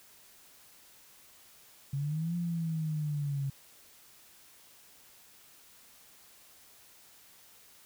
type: exponential two-way sweep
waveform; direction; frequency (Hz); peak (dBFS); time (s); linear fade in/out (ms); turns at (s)
sine; up then down; 136.1 to 174.61 to 136.1; -30; 1.93-3.5; 5; 2.36
effects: white hiss -58 dBFS RMS until 7.85 s